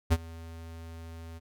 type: tone with ADSR envelope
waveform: square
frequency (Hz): 82.41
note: E2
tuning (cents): 0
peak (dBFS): -19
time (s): 0.1-1.4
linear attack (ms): 24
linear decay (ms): 44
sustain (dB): -23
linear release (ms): 29
effects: none